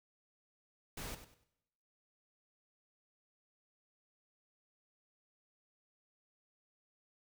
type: noise with echo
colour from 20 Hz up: pink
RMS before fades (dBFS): -44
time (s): 0.97-1.15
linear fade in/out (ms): 5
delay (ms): 97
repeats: 3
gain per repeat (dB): -11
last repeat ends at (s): 1.441
effects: noise-tail reverb RT60 1.0 s tail -22 dB re dry